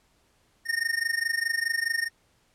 square tone with amplitude modulation, 1836 Hz, A#6, 27 cents flat, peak -22 dBFS, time 0.65-2.1 s, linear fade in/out 50 ms, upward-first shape sine, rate 24.8 Hz, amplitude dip 90%, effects pink hiss -66 dBFS RMS until 2.54 s + low-pass 11000 Hz 12 dB/octave

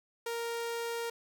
sawtooth tone, 466.1 Hz, A#4, in tune, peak -30 dBFS, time 0.26-1.1 s, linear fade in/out 5 ms, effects none

